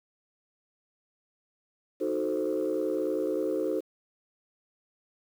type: chord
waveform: sine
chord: D# diminished seventh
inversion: none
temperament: equal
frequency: 311.1 / 370 / 440 / 523.3 Hz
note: D#4 / F#4 / A4 / C5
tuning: 0 / 0 / 0 / 0 cents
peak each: -31 dBFS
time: 2-3.81 s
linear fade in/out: 20 ms
effects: tanh soft clip ceiling -20 dBFS + 9-bit